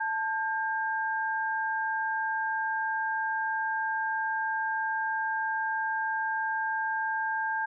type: tone pair together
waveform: sine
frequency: 883.1 / 1600 Hz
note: A5 / G6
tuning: +6 / +35 cents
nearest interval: minor seventh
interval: 1029 cents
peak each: -30 / -30 dBFS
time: 0-7.66 s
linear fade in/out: 10 ms
effects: none